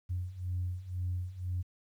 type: beating tone pair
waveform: sine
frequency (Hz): 89 / 91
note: F2 / F#2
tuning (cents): +33 / -28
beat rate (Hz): 2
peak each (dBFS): -37 / -34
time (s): 0.09-1.63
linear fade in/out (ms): 20
effects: tanh soft clip ceiling -26 dBFS + 11-bit